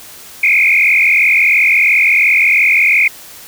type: tone with frequency modulation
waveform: sine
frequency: 2300 Hz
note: D7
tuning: 37 cents flat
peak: -7 dBFS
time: 0.43-3.08 s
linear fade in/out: 5 ms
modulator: 42.9 Hz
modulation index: 4.5
effects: white hiss -35 dBFS RMS until 3.47 s